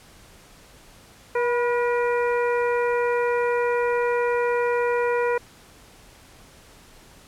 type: harmonic tone with a mistuned harmonic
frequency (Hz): 480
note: B4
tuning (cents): -49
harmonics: 1 / 2 / 3 / 4 / 5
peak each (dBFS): -21 / -27 / -31 / -33 / -35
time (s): 1.35-5.38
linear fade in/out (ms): 5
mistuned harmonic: 2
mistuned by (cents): +32
effects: pink hiss -50 dBFS RMS until 7.27 s + low-pass 12000 Hz 12 dB/octave